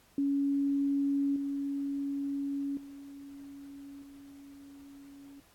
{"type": "tone with level steps", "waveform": "sine", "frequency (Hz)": 279.8, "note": "C#4", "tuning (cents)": 16, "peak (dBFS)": [-26, -31, -44, -48], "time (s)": [0.18, 5.4], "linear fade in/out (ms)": 2, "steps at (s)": [1.36, 2.77, 4.02], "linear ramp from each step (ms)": 2, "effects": ["pink hiss -63 dBFS RMS until 5.54 s", "AAC 64 kbps"]}